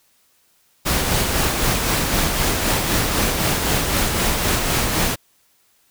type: noise with tremolo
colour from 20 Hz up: pink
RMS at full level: -18 dBFS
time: 0.85-5.16 s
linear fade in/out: 20 ms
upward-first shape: sine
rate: 3.9 Hz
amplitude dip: 35%
effects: white hiss -60 dBFS RMS until 5.9 s